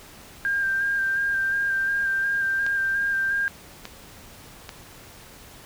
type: tone with vibrato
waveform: sine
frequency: 1591 Hz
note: G6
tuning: 25 cents sharp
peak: -21 dBFS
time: 0.45-3.48 s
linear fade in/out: 0 ms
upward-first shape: square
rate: 2.8 Hz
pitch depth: 18 cents each way
type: clicks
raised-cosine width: 0.2 ms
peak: -17 dBFS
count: 3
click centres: 2.665 / 3.854 / 4.692 s
effects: pink hiss -46 dBFS RMS until 5.65 s